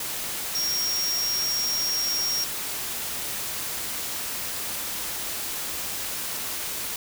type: tone in noise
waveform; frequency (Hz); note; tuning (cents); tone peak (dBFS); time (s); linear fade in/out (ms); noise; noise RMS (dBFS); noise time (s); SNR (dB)
sine; 5588; F8; 0; -24; 0.55-2.44; 2; white; -31; 0-6.96; +4
effects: none